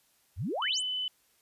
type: exponential sweep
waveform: sine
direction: up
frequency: 69.7 to 11140 Hz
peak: -30 dBFS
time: 0.36-0.83 s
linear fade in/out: 50 ms
type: tone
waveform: sine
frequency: 3012 Hz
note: F#7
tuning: 30 cents sharp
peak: -30 dBFS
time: 0.62-1.08 s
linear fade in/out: 2 ms
effects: white hiss -68 dBFS RMS until 1.41 s + resampled to 32000 Hz